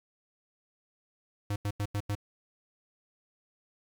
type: tone bursts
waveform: square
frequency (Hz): 102.5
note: G#2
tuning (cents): -22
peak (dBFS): -30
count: 5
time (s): 1.5-2.152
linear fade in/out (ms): 5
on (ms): 60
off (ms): 88
effects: 10-bit